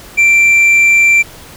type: tone with tanh clipping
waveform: sine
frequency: 2352 Hz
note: D7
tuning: 2 cents sharp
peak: -6 dBFS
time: 0.17-1.23 s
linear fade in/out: 20 ms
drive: 4 dB
effects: pink hiss -35 dBFS RMS until 1.56 s